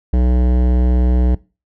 sine tone with hard clipping, 61.8 Hz, B1, 2 cents sharp, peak -13 dBFS, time 0.13-1.35 s, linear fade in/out 5 ms, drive 16 dB, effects noise-tail reverb RT60 0.3 s tail -21 dB re dry

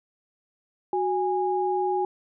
sine tone pair together, 370 / 823.2 Hz, F#4 / G#5, 0 / -16 cents, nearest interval octave + major second, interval 1384 cents, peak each -25 / -25 dBFS, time 0.93-2.05 s, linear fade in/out 2 ms, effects none

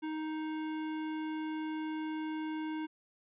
sine tone with hard clipping, 312.1 Hz, D#4, 5 cents sharp, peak -37 dBFS, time 0.02-2.87 s, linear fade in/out 20 ms, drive 18 dB, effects resampled to 8000 Hz

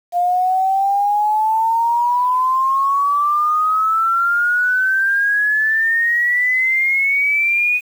sine exponential sweep, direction up, 698.5 to 2490 Hz, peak -13 dBFS, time 0.12-7.81 s, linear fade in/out 50 ms, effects 7-bit

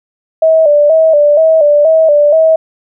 sine tone with vibrato, 614 Hz, D#5, 23 cents flat, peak -4 dBFS, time 0.42-2.56 s, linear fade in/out 5 ms, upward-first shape square, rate 2.1 Hz, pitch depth 77 cents each way, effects none

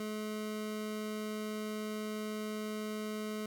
25% pulse tone, 213.9 Hz, A3, 49 cents flat, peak -33 dBFS, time 0-3.46 s, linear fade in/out 2 ms, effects none

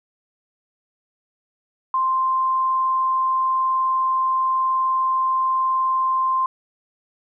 sine tone, 1046.5 Hz, C6, in tune, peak -17 dBFS, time 1.94-6.46 s, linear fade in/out 2 ms, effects none

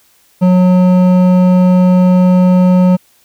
sine tone with hard clipping, 182.2 Hz, F#3, 26 cents flat, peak -7 dBFS, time 0.41-2.97 s, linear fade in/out 20 ms, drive 10 dB, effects white hiss -51 dBFS RMS until 3.24 s

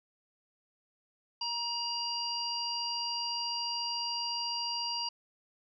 harmonic tone, 947 Hz, A#5, 27 cents sharp, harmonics 1 / 3 / 5 / 6, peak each -38 / -40 / -34 / -46 dBFS, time 1.41-5.09 s, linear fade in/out 5 ms, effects none

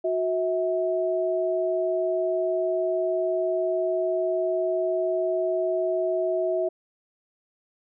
sine tone pair together, 366.6 / 646.6 Hz, F#4 / E5, -16 / -34 cents, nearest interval minor seventh, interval 982 cents, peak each -26 / -24 dBFS, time 0.04-6.69 s, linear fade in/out 10 ms, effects none

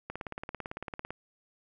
click train, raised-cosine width 0.5 ms, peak -22 dBFS, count 19, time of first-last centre 0.1-1.106 s, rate 17.9 Hz, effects none

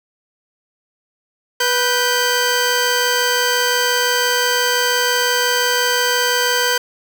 15% pulse tone pair together, 490.4 / 1557 Hz, B4 / G6, -12 / -12 cents, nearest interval octave + minor sixth, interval 2000 cents, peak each -11 dBFS, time 1.6-6.78 s, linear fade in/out 5 ms, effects none

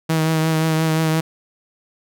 sawtooth tone with vibrato, 159.5 Hz, D#3, 43 cents sharp, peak -12 dBFS, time 0.09-1.21 s, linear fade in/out 10 ms, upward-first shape triangle, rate 5.7 Hz, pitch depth 27 cents each way, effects none

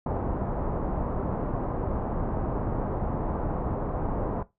pink low-pass noise, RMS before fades -29 dBFS, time 0.06-4.43 s, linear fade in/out 5 ms, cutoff 1000 Hz, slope 24 dB/octave, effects noise-tail reverb RT60 0.2 s tail -18 dB re dry

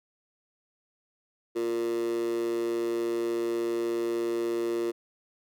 15% pulse tone with high-pass filter, 116.54 Hz, A#2, in tune, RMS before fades -29 dBFS, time 1.55-4.92 s, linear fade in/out 20 ms, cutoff 380 Hz, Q 10, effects none

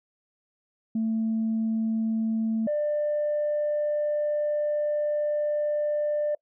sine tone pair in turn, 222.8 / 594.8 Hz, A3 / D5, +22 / +22 cents, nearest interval octave + perfect fourth, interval 1700 cents, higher second, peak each -22 dBFS, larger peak neither, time 0.95-2.67 / 2.67-6.35 s, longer second, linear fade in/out 5 ms, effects noise-tail reverb RT60 0.1 s tail -25 dB re dry + tanh soft clip ceiling -20 dBFS

